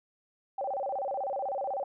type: tone with vibrato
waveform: sine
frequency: 660 Hz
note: E5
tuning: 2 cents sharp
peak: -30 dBFS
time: 0.58-1.84 s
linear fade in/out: 5 ms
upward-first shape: square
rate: 16 Hz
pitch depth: 290 cents each way
effects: none